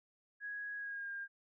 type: tone with pitch glide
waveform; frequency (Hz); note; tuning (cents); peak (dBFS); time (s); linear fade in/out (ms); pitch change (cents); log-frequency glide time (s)
sine; 1661.2 to 1607.4; G#6 to G6; 0 to +43; -40; 0.4-1.28; 50; -57; 0.76-1.11
effects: none